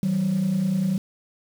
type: tone pair together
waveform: sine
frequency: 160 / 190.27 Hz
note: D#3 / F#3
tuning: +49 / +49 cents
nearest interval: minor third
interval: 300 cents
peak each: -25 / -19 dBFS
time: 0.03-0.98 s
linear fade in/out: 2 ms
effects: tanh soft clip ceiling -17 dBFS + 7-bit